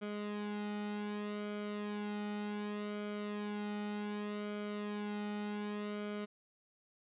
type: tone with flanger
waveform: sawtooth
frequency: 207.8 Hz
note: G#3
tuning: 1 cent sharp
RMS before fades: -40 dBFS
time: 0.01-6.26 s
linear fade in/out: 20 ms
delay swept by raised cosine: 1.1 to 1.82 ms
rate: 0.66 Hz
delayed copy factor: -0.65
effects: resampled to 8000 Hz